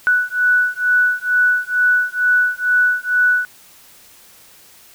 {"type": "beating tone pair", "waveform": "sine", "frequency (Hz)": [1480, 1482.2], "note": ["F#6", "F#6"], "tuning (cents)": [0, 3], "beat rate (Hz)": 2.2, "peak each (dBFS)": -16, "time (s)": [0.07, 3.45], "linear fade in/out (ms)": 0, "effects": ["white hiss -46 dBFS RMS until 4.94 s"]}